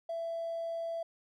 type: tone with hard clipping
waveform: triangle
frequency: 666 Hz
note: E5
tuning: 18 cents sharp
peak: -34 dBFS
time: 0.09-1.03 s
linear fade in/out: 5 ms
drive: 3 dB
effects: none